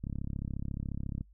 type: click train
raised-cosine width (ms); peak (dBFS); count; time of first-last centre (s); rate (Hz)
5; -24; 41; 0.04-1.21; 34.2
effects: noise-tail reverb RT60 0.1 s tail -22 dB re dry + added 50 Hz sine -56 dBFS peak until 1.33 s